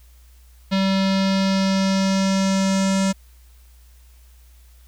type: tone with low-pass filter sweep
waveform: square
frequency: 192.9 Hz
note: G3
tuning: 28 cents flat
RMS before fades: -19 dBFS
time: 0.71-3.13 s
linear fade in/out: 20 ms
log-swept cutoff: 4100 to 7400 Hz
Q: 2.5
effects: added 60 Hz sine -46 dBFS peak until 4.87 s + white hiss -58 dBFS RMS until 4.87 s